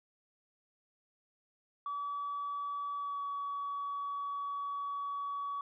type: tone with pitch glide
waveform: sine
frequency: 1145 to 1133.2 Hz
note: D6 to C#6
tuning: -44 to +38 cents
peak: -34 dBFS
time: 1.86-5.61 s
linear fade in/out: 2 ms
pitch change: -18 cents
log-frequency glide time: 2.96-3.22 s
effects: tanh soft clip ceiling -31 dBFS